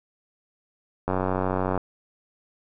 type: click train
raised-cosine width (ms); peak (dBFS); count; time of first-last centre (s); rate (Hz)
1; -11; 66; 1.08-1.777; 93.3
effects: none